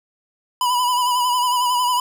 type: tone with vibrato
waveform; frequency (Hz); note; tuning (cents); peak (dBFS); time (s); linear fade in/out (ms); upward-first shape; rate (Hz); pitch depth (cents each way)
square; 987.8; B5; 0; -17; 0.61-2; 2; sine; 11; 43
effects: none